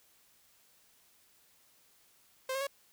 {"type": "tone with pitch steps", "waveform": "sawtooth", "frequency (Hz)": [523.3, 539.6, 556.3], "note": ["C5", "C#5", "C#5"], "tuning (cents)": [0, -47, 6], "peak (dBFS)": -29, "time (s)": [2.49, 2.67], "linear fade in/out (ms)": 5, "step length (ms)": 60, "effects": ["white hiss -66 dBFS RMS until 2.92 s"]}